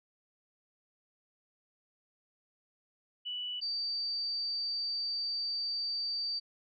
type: tone pair in turn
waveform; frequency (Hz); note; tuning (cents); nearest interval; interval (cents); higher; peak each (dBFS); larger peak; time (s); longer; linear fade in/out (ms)
sine; 2960 / 4631; F#7 / D8; 0 / -25; minor sixth; 775; second; -35 / -32; second; 3.25-3.61 / 3.61-6.4; second; 20
effects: none